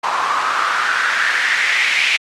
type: noise with band-pass filter sweep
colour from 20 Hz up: white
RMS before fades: -17 dBFS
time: 0.03-2.17 s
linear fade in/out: 10 ms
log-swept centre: 1000 to 2400 Hz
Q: 4.5
effects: low-pass 7000 Hz 12 dB/octave + Opus 48 kbps